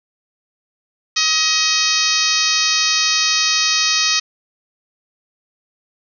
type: harmonic tone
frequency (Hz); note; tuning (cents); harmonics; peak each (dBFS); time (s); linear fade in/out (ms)
632; D#5; +27; 2 / 3 / 4 / 5 / 6 / 7 / 8 / 9 / 10; -26 / -25 / -22 / -25 / -22 / -21 / -21 / -22 / -25; 1.16-4.2; 10
effects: none